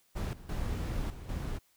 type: noise with level steps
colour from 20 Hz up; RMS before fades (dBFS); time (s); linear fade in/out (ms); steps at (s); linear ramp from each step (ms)
brown; -33 / -49 / -34 / -44 / -36; 0.15-1.59; 20; 0.33 / 0.49 / 1.1 / 1.29; 2
effects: white hiss -69 dBFS RMS until 1.76 s